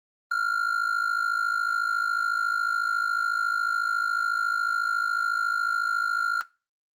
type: ring-modulated tone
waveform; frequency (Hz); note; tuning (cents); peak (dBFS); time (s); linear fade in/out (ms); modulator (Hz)
triangle; 1398; F6; +1; -18; 0.31-6.41; 0; 27
effects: noise-tail reverb RT60 0.3 s tail -20 dB re dry + Opus 24 kbps